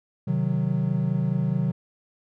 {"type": "chord", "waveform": "triangle", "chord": "C diminished", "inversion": "none", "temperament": "equal", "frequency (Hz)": [130.81, 155.56, 185], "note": ["C3", "Eb3", "Gb3"], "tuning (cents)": [0, 0, 0], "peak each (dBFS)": -24, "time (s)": [0.27, 1.72], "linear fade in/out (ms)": 10, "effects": []}